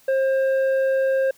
square tone with low-pass filter, 533 Hz, C5, 32 cents sharp, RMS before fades -20 dBFS, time 0.08-1.31 s, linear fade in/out 5 ms, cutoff 1100 Hz, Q 5.3, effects white hiss -55 dBFS RMS until 1.37 s

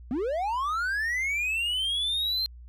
triangle linear sweep, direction up, 225.9 to 4186 Hz, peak -24 dBFS, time 0.11-2.46 s, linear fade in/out 0 ms, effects added 60 Hz sine -43 dBFS peak until 2.68 s

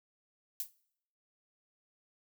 violet noise with exponential decay, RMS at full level -32 dBFS, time 0.6-0.72 s, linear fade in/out 1 ms, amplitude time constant 24 ms, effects noise-tail reverb RT60 0.7 s tail -22 dB re dry

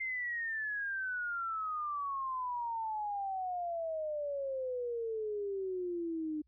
sine exponential sweep, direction down, 2100 to 301 Hz, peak -34 dBFS, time 0-6.42 s, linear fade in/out 10 ms, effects added 63 Hz sine -68 dBFS peak until 6.47 s

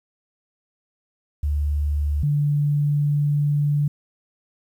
sine tone pair in turn, 73.42 / 145.99 Hz, D2 / D3, 0 / -10 cents, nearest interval octave, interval 1190 cents, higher second, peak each -19 / -17 dBFS, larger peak second, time 1.43-2.23 / 2.23-3.88 s, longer second, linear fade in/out 5 ms, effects 9-bit

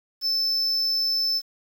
triangle tone, 5274 Hz, E8, in tune, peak -20 dBFS, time 0.21-1.42 s, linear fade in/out 50 ms, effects 8-bit

